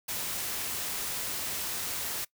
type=noise; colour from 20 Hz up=white; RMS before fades=-34 dBFS; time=0.08-2.25 s; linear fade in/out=10 ms; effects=noise-tail reverb RT60 0.1 s tail -21 dB re dry